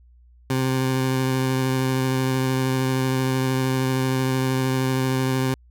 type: tone with vibrato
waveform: 20% pulse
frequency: 130.81 Hz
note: C3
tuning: in tune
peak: -15 dBFS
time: 0.5-5.54 s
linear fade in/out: 2 ms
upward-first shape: triangle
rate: 13 Hz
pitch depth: 15 cents each way
effects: added 60 Hz sine -49 dBFS peak until 5.7 s